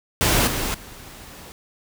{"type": "noise with level steps", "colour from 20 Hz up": "pink", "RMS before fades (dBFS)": [-18, -25, -41], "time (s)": [0.21, 1.52], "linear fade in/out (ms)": 0, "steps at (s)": [0.47, 0.74], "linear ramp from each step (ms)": 5, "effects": []}